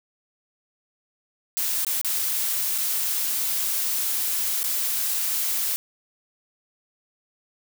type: noise with dropouts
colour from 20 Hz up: blue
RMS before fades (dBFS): -25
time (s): 1.57-5.76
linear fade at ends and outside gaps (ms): 0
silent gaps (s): 1.848-1.867 / 2.014-2.047 / 2.78-2.784 / 4.631-4.641
effects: none